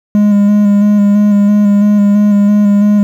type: tone with vibrato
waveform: triangle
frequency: 205.3 Hz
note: G#3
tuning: 20 cents flat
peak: -3 dBFS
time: 0.15-3.03 s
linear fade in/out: 0 ms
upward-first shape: square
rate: 3 Hz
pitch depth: 18 cents each way
effects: 7-bit